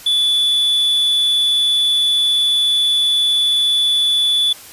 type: tone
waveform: triangle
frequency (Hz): 3459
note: A7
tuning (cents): -30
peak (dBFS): -11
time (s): 0.06-4.53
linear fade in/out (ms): 5
effects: white hiss -38 dBFS RMS until 4.72 s + resampled to 32000 Hz